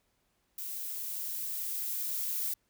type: noise with level ramp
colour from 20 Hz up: violet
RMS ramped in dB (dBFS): -39 to -33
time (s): 0.58-2.54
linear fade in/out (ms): 5
effects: pink hiss -75 dBFS RMS until 2.69 s